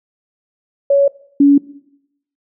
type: tone pair in turn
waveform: sine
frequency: 560 / 282.9 Hz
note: C#5 / C#4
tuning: +18 / +35 cents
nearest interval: octave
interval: 1183 cents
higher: first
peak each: -8 / -5 dBFS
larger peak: second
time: 0.9-1.08 / 1.4-1.58 s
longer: neither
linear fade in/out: 5 ms
effects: noise-tail reverb RT60 0.8 s tail -20 dB re dry